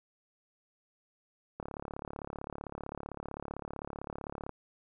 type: click train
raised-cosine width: 1 ms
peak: -25 dBFS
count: 104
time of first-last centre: 1.6-4.493 s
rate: 35.6 Hz
effects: none